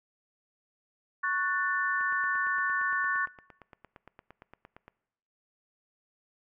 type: chord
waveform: sine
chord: F# minor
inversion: second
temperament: just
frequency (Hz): 1110 / 1480 / 1776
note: C#6 / F#6 / A6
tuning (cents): +2 / 0 / +16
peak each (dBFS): -31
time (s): 1.23-3.26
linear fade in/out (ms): 10
type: click train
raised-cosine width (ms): 0.5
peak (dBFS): -33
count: 26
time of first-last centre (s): 2.01-4.88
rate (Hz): 8.71
effects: noise-tail reverb RT60 0.9 s tail -21 dB re dry